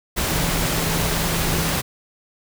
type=tone in noise; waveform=sine; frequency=164.81 Hz; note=E3; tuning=in tune; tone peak=-26 dBFS; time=0.3-1.78 s; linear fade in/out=20 ms; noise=pink; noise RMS=-22 dBFS; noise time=0.16-1.82 s; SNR=-7 dB; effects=none